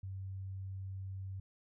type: tone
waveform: sine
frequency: 95.8 Hz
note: G2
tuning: 39 cents flat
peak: -40 dBFS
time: 0.03-1.4 s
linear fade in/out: 5 ms
effects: none